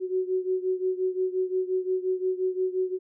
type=beating tone pair; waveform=sine; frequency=370 / 375.7 Hz; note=F#4 / F#4; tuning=0 / +26 cents; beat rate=5.7 Hz; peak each=-26 / -29 dBFS; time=0-2.99 s; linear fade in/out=50 ms; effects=none